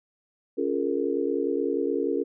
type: chord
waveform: sine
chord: Bb minor seventh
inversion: first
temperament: just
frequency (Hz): 279.7 / 349.6 / 419.5 / 466.2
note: Db4 / F4 / Ab4 / Bb4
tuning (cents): +16 / +2 / +17 / 0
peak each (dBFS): -29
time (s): 0.57-2.24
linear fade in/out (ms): 20
effects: none

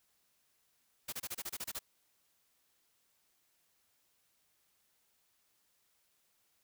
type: noise bursts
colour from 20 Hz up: white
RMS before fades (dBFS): -40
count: 10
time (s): 1.08-1.792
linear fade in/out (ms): 10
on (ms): 46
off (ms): 28
effects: white hiss -75 dBFS RMS until 6.63 s

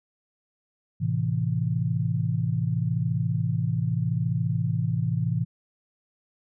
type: chord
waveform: sine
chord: A minor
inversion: none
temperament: equal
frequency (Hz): 110 / 130.81 / 164.81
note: A2 / C3 / E3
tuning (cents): 0 / 0 / 0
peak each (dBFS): -27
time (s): 1-5.45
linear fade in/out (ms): 20
effects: none

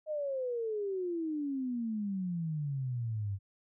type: exponential sweep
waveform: sine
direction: down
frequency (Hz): 628 to 95.8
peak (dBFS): -32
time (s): 0.06-3.39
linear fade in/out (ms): 50
effects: none

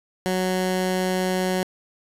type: tone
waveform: 15% pulse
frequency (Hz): 185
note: F#3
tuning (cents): 0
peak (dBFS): -15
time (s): 0.26-1.63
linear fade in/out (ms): 0
effects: resampled to 32000 Hz + 8-bit

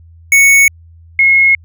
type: tone pair in turn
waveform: square / sine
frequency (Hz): 2217 / 2166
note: C#7 / C#7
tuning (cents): 0 / -41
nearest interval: unison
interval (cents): 41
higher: first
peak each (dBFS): -5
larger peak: neither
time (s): 0.32-0.68 / 1.19-1.55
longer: neither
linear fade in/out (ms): 2
effects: added 83 Hz sine -37 dBFS peak until 1.64 s

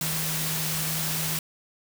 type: tone in noise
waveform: sine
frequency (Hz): 157.8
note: D#3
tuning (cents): +25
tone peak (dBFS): -32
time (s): 0.01-1.39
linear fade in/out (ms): 2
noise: white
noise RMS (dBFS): -29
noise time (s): 0.01-1.39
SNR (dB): -6
effects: none

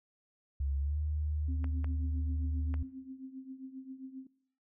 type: tone with pitch glide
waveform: sine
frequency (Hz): 69.3 to 75.57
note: C#2 to D#2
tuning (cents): 0 to -50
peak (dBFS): -30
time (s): 0.6-2.83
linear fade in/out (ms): 5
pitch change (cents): +150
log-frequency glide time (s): 0.79-0.98
type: tone with tremolo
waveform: sine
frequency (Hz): 263.5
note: C4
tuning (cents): +12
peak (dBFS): -39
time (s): 1.48-4.27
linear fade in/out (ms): 5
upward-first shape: triangle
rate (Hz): 7.5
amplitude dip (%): 80
type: clicks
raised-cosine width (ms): 0.5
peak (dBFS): -30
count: 3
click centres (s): 1.643 / 1.844 / 2.741
effects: noise-tail reverb RT60 0.7 s tail -22 dB re dry

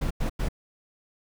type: noise bursts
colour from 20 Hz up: brown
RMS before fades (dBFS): -26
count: 3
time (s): 0.01-0.487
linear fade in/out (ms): 10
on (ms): 97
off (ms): 93
effects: none

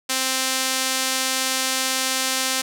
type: tone with band-pass filter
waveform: sawtooth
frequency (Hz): 261.6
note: C4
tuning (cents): 0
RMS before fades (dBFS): -23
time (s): 0.09-2.62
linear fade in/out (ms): 10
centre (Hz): 7200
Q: 0.62
effects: none

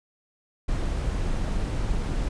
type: noise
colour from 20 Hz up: brown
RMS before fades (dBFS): -26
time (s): 0.68-2.29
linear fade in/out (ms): 10
effects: resampled to 22050 Hz

